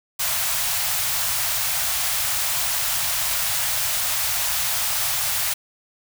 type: band-stop noise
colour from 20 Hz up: white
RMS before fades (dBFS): -23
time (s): 0.19-5.54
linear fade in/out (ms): 10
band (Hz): 150 to 600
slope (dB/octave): 48
effects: none